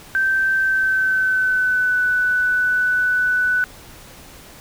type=tone with pitch glide; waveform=sine; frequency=1556 to 1492.6 Hz; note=G6 to F#6; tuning=-13 to +15 cents; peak=-15 dBFS; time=0.15-3.64 s; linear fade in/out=0 ms; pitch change=-72 cents; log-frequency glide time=0.56-2.01 s; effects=pink hiss -42 dBFS RMS until 4.6 s